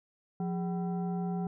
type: tone with frequency modulation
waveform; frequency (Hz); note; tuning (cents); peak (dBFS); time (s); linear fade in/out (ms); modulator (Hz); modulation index
sine; 176.8; F3; +22; -30; 0.4-1.47; 2; 585; 0.63
effects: none